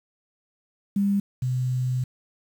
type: tone pair in turn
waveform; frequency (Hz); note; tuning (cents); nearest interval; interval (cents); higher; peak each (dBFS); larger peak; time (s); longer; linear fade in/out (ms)
sine; 200.1 / 126.93; G3 / B2; +36 / +48; minor sixth; 788; first; -19 / -22; first; 0.96-1.2 / 1.42-2.04; second; 5
effects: 8-bit